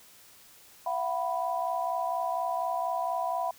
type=chord; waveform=sine; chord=E suspended second; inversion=none; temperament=equal with one note detuned; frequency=675.8 / 740 / 987.8 Hz; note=E5 / F#5 / B5; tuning=+43 / 0 / 0 cents; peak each=-32 dBFS; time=0.86-3.51 s; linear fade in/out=5 ms; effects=white hiss -55 dBFS RMS until 3.58 s